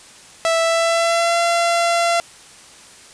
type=tone with pitch glide; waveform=sawtooth; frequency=659.3 to 682.9 Hz; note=E5 to F5; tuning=0 to -39 cents; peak=-11 dBFS; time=0.45-2.2 s; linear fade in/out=0 ms; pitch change=+61 cents; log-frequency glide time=0.61-1.39 s; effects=white hiss -43 dBFS RMS until 3.13 s + resampled to 22050 Hz